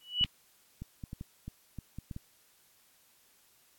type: tone with exponential growth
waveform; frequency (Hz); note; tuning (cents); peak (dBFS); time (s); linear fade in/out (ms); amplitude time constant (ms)
sine; 2948; F#7; -7; -20; 0.01-0.24; 0; 48
type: clicks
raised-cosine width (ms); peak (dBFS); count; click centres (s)
5; -28; 11; 0.212 / 0.247 / 0.82 / 1.038 / 1.131 / 1.211 / 1.48 / 1.787 / 1.986 / 2.112 / 2.164
effects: white hiss -65 dBFS RMS until 3.78 s + AAC 64 kbps